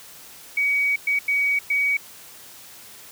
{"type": "tone bursts at uneven times", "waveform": "sine", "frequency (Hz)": 2260, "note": "C#7", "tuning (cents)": 33, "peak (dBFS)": -18, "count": 4, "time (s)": [[0.57, 0.96], [1.07, 1.19], [1.28, 1.59], [1.7, 1.97]], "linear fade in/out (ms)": 5, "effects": ["white hiss -44 dBFS RMS until 3.11 s", "high-pass 60 Hz 12 dB/octave"]}